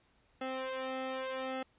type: tone with flanger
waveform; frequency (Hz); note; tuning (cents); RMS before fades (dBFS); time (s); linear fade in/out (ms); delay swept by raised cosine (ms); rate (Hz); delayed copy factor
sawtooth; 261.5; C4; -1; -38; 0.41-1.63; 5; 1.5 to 2.29; 0.85; +0.95
effects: pink hiss -70 dBFS RMS until 1.78 s + resampled to 8000 Hz